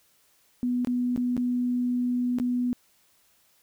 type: tone with dropouts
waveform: sine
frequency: 246.4 Hz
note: B3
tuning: 4 cents flat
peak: -23 dBFS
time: 0.63-2.73 s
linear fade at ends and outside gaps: 0 ms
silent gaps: 0.848-0.872 / 1.162-1.176 / 1.367-1.377 / 2.386-2.399 s
effects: white hiss -64 dBFS RMS until 3.62 s